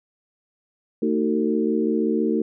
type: harmonic tone with a mistuned harmonic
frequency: 75.2 Hz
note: D2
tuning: 42 cents sharp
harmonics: 3 / 4 / 5 / 6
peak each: -23 / -24 / -25 / -26 dBFS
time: 1.02-2.42 s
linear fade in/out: 5 ms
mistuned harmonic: 4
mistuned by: +53 cents
effects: none